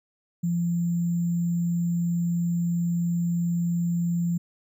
sine tone with sample-and-hold, 171.5 Hz, F3, 31 cents flat, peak -22 dBFS, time 0.43-4.38 s, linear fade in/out 10 ms, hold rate 7350 Hz, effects none

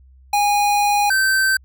square tone pair in turn, 821 / 1549.8 Hz, G#5 / G6, -20 / -20 cents, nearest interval major seventh, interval 1100 cents, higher second, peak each -15 dBFS, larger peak neither, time 0.33-1.1 / 1.1-1.57 s, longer first, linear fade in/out 5 ms, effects added 65 Hz sine -45 dBFS peak until 1.64 s

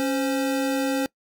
square tone pair together, 275.1 / 521 Hz, C#4 / C5, -13 / -7 cents, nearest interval major seventh, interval 1106 cents, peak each -24 / -28 dBFS, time 0-1.06 s, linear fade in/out 0 ms, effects noise-tail reverb RT60 0.1 s tail -23 dB re dry

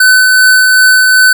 square tone with tremolo, 1511 Hz, F#6, 36 cents sharp, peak -3 dBFS, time 0-1.33 s, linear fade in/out 5 ms, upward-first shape triangle, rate 2.6 Hz, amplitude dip 25%, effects none

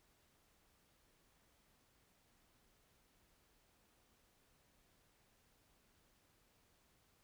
silence, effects pink hiss -74 dBFS RMS until 7.23 s

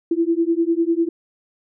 sine beating tone pair, 329.6 / 339.6 Hz, E4 / F4, 0 / -48 cents, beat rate 10 Hz, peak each -19 dBFS, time 0.11-1.09 s, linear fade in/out 5 ms, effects none

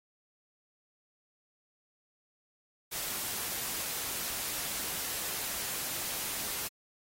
white noise, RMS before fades -36 dBFS, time 2.91-6.69 s, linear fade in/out 20 ms, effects AAC 48 kbps

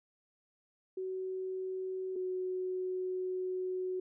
sine tone pair in turn, 375 / 369.6 Hz, F#4 / F#4, +23 / -2 cents, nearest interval unison, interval 25 cents, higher first, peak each -35 / -33 dBFS, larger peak second, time 0.97-2.16 / 2.16-4 s, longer second, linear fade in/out 5 ms, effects none

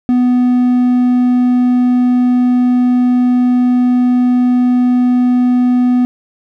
triangle tone, 248 Hz, B3, 7 cents sharp, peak -6 dBFS, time 0.09-6.05 s, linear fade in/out 0 ms, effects none

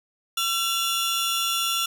sawtooth tone cluster, 1350 / 2834 / 3449 Hz, E6 / F7 / A7, +41 / +25 / -35 cents, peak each -24 dBFS, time 0.37-1.86 s, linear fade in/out 5 ms, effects none

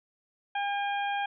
harmonic tone, 807 Hz, G#5, 50 cents flat, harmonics 1 / 2 / 3 / 4, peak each -29 / -35 / -39 / -41 dBFS, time 0.55-1.26 s, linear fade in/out 5 ms, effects none

